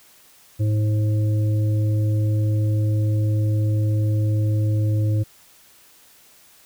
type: harmonic tone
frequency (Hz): 106.5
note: G#2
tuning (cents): +44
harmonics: 1 / 3 / 5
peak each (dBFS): -17 / -30 / -35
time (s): 0.59-5.24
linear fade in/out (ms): 20
effects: white hiss -52 dBFS RMS until 6.65 s